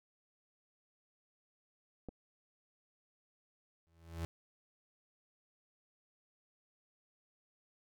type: clicks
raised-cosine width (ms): 2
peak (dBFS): -31 / -40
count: 2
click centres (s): 2.087 / 2.091
type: tone with exponential growth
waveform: 35% pulse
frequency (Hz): 83.2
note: E2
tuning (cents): +17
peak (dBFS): -33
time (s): 3.87-4.25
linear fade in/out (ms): 0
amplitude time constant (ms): 81
effects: none